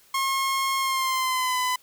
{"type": "tone with pitch glide", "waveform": "sawtooth", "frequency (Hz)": [1078, 1005.8], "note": ["C#6", "B5"], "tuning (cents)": [-49, 31], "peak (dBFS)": -19, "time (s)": [0.14, 1.76], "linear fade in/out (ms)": 5, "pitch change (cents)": -120, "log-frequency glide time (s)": [0.78, 1.58], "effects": ["white hiss -57 dBFS RMS until 1.82 s"]}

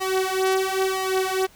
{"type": "tone with flanger", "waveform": "sawtooth", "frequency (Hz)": 379.4, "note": "F#4", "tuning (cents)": 43, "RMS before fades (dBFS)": -23, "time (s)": [0, 1.47], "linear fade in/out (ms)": 20, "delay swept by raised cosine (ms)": [1.6, 5.3], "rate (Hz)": 1, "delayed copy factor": 0.9, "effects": ["pink hiss -52 dBFS RMS until 1.55 s"]}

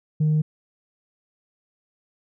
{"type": "tone", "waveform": "sine", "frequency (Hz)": 153.7, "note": "D#3", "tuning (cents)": -21, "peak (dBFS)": -15, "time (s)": [0.2, 0.42], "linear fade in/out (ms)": 10, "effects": ["tanh soft clip ceiling -15 dBFS"]}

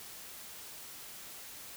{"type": "silence", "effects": ["white hiss -48 dBFS RMS until 1.76 s"]}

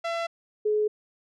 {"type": "tone pair in turn", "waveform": ["sawtooth", "sine"], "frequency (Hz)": [673, 424], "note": ["E5", "G#4"], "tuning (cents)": [36, 36], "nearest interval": "minor sixth", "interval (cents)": 800, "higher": "first", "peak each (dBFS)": [-23, -21], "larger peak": "second", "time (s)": [[0.04, 0.27], [0.65, 0.88]], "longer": "neither", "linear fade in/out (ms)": 10, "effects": ["low-pass 4000 Hz 12 dB/octave"]}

